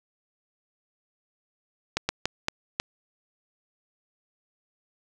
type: slowing click train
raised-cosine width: 0.2 ms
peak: -7 dBFS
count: 5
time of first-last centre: 1.97-2.799 s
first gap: 120 ms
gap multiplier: 1.38
effects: none